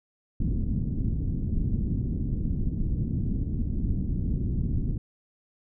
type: low-pass noise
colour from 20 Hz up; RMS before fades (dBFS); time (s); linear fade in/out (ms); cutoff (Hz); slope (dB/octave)
pink; -27; 0.4-4.98; 5; 250; 24
effects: none